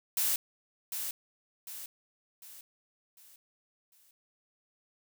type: noise with echo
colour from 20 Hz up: blue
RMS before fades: -29 dBFS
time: 0.17-0.36 s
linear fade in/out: 2 ms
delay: 750 ms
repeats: 5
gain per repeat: -7 dB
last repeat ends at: 4.11 s
effects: none